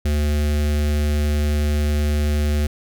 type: tone with notch filter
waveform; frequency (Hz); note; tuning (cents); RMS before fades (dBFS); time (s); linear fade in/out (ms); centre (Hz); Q
square; 74.1; D2; +16; -19; 0.05-2.67; 5; 980; 1.2
effects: none